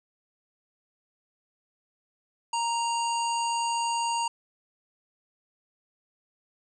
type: harmonic tone with a mistuned harmonic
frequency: 932.3 Hz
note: A#5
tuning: in tune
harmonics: 1 / 3 / 5 / 7 / 9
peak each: -26 / -35 / -39 / -38 / -39 dBFS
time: 2.53-4.28 s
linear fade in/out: 5 ms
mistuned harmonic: 7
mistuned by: +64 cents
effects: none